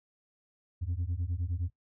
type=beating tone pair; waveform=sine; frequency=82.6 / 92.3 Hz; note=E2 / F#2; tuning=+4 / -4 cents; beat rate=9.7 Hz; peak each=-31 dBFS; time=0.81-1.7 s; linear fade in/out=20 ms; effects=noise-tail reverb RT60 0.1 s tail -22 dB re dry + tanh soft clip ceiling -27 dBFS